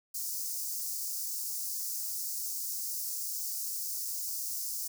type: high-pass noise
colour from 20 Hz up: white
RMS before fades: -36 dBFS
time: 0.14-4.88 s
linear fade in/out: 10 ms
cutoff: 4900 Hz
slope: 48 dB/octave
effects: none